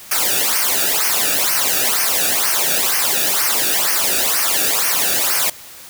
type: noise with flanger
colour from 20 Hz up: white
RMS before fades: -17 dBFS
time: 0.11-5.5 s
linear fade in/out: 5 ms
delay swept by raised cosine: 0.26 to 0.98 ms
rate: 2.1 Hz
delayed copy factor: -0.85
effects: white hiss -38 dBFS RMS until 5.89 s